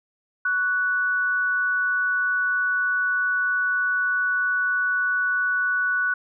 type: tone pair together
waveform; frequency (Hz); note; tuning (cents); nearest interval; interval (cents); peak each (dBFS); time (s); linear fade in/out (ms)
sine; 1124.2 / 1480; C#6 / F#6; +24 / 0; perfect fourth; 476; -31 / -20; 0.45-6.14; 5
effects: none